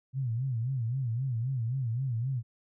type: tone with vibrato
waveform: sine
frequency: 123.47 Hz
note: B2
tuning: in tune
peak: -28 dBFS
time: 0.13-2.43 s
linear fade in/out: 50 ms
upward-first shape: sine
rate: 3.8 Hz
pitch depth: 170 cents each way
effects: none